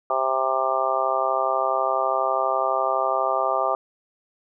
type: harmonic tone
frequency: 132.1 Hz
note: C3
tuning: 17 cents sharp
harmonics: 3 / 4 / 5 / 6 / 7 / 8 / 9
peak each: -32 / -28 / -25 / -27 / -30 / -32 / -25 dBFS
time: 0.1-3.75 s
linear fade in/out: 2 ms
effects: none